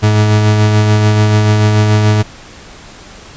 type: tone with tremolo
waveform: 40% pulse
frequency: 106.2 Hz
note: G#2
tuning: 39 cents sharp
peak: -5 dBFS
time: 0.02-2.23 s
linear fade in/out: 20 ms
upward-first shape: sine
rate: 6.9 Hz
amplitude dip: 30%
effects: pink hiss -35 dBFS RMS until 3.36 s + resampled to 16000 Hz